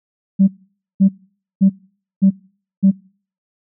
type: tone bursts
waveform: sine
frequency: 193.4 Hz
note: G3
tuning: 23 cents flat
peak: -6 dBFS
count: 5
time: 0.39-2.915 s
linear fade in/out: 20 ms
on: 89 ms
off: 520 ms
effects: noise-tail reverb RT60 0.5 s tail -26 dB re dry + tanh soft clip ceiling -3 dBFS